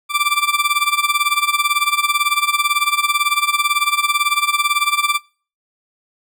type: tone with tremolo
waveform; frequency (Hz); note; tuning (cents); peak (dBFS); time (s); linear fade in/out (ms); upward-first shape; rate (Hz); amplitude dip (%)
20% pulse; 1174.7; D6; 0; -7; 0.09-5.2; 50; sine; 18; 85
effects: noise-tail reverb RT60 0.4 s tail -24 dB re dry